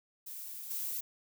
violet noise with level steps, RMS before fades -44 / -37 dBFS, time 0.26-1.01 s, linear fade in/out 10 ms, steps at 0.7 s, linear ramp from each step 10 ms, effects none

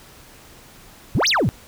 sine exponential two-way sweep, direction up then down, 88.2 to 6520 to 88.2 Hz, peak -13 dBFS, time 1.15-1.49 s, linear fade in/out 0 ms, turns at 1.28 s, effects tanh soft clip ceiling -14 dBFS + pink hiss -46 dBFS RMS until 1.67 s

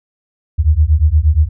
sine beating tone pair, 72.8 / 81.3 Hz, D2 / E2, -15 / -23 cents, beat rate 8.5 Hz, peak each -11 dBFS, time 0.58-1.49 s, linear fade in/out 20 ms, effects none

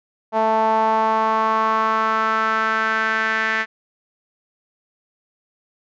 sawtooth tone with band-pass filter sweep, 220.6 Hz, A3, 5 cents sharp, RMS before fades -19 dBFS, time 0.32-3.66 s, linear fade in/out 50 ms, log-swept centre 790 to 1800 Hz, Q 4.1, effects resampled to 16000 Hz

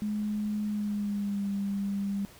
sine tone with pitch glide, 210.3 to 199.19 Hz, G#3 to G3, +22 to +28 cents, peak -28 dBFS, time 0.02-2.25 s, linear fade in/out 0 ms, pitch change -94 cents, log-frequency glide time 0.65-1.5 s, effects pink hiss -53 dBFS RMS until 2.39 s

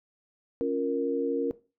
sine chord, Bb minor, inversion first, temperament equal, 277.2 / 349.2 / 466.2 Hz, Db4 / F4 / Bb4, 0 / 0 / 0 cents, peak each -30 / -33 / -27 dBFS, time 0.61-1.51 s, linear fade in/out 0 ms, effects noise-tail reverb RT60 0.3 s tail -17 dB re dry

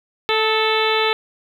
harmonic tone with a mistuned harmonic, 440 Hz, A4, in tune, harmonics 1 / 2 / 3 / 4 / 5 / 6 / 7 / 8 / 9, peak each -20 / -23 / -24 / -27 / -25 / -26 / -29 / -25 / -28 dBFS, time 0.29-1.13 s, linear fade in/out 0 ms, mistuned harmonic 3, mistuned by -28 cents, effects 8-bit

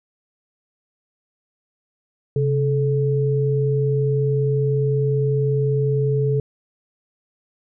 sine tone pair together, 135.19 / 432.7 Hz, C#3 / A4, -43 / -29 cents, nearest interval octave + minor sixth, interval 2014 cents, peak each -18 / -21 dBFS, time 2.36-6.4 s, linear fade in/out 2 ms, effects none

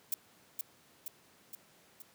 violet noise with echo, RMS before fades -32 dBFS, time 0.12-0.14 s, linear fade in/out 2 ms, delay 470 ms, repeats 4, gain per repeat -4 dB, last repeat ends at 2.02 s, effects pink hiss -63 dBFS RMS until 2.14 s + high-pass 150 Hz 12 dB/octave

